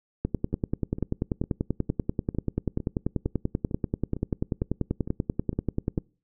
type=two click trains; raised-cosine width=3 ms; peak=-21 / -12 dBFS; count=13 / 60; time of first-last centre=0.53-5.985 / 0.25-5.978 s; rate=2.2 / 10.3 Hz; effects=noise-tail reverb RT60 0.4 s tail -26 dB re dry